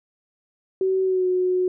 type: tone with pitch glide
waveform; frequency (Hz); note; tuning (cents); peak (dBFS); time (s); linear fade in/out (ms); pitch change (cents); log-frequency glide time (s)
sine; 378.8 to 366.1; F#4 to F#4; +41 to -18; -18; 0.81-1.68; 2; -59; 1.03-1.27
effects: none